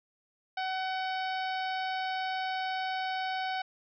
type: harmonic tone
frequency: 753 Hz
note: F#5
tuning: 30 cents sharp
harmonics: 1 / 2 / 3 / 4 / 5 / 6 / 7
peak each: -32 / -38 / -42 / -44 / -46 / -48 / -49 dBFS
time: 0.57-3.62 s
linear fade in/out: 5 ms
effects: none